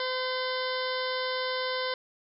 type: harmonic tone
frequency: 512 Hz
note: C5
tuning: 38 cents flat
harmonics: 1 / 2 / 3 / 4 / 6 / 7 / 8 / 9 / 10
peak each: -32 / -35 / -37 / -38 / -40 / -40 / -41 / -42 / -42 dBFS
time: 0-1.94 s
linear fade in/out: 2 ms
effects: none